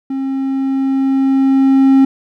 triangle tone with level ramp, 268.8 Hz, C4, 47 cents sharp, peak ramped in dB -15 to -3 dBFS, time 0.1-2.05 s, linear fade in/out 5 ms, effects none

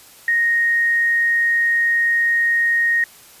sine tone, 1864.7 Hz, A#6, in tune, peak -14 dBFS, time 0.28-3.04 s, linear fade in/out 2 ms, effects white hiss -45 dBFS RMS until 3.4 s + resampled to 32000 Hz

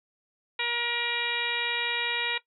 harmonic tone, 475.3 Hz, A#4, 34 cents sharp, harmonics 1 / 2 / 3 / 4 / 5 / 6 / 7 / 8, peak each -40 / -35 / -38 / -34 / -31 / -36 / -38 / -35 dBFS, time 0.59-2.38 s, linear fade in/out 5 ms, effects noise-tail reverb RT60 0.1 s tail -17 dB re dry

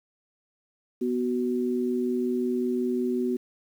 sine tone pair together, 246.7 / 372.1 Hz, B3 / F#4, -2 / +10 cents, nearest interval perfect fifth, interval 712 cents, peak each -26 / -27 dBFS, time 1.01-3.37 s, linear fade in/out 10 ms, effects 9-bit

